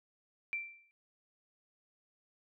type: tone with exponential decay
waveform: sine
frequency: 2349 Hz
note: D7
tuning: in tune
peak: -31 dBFS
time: 0.53-0.91 s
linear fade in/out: 0 ms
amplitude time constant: 81 ms
effects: none